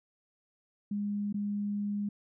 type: tone with dropouts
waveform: sine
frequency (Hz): 204.8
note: G#3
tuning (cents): -24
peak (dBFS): -30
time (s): 0.91-2.09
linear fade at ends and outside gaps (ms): 5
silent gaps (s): 1.327-1.342
effects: none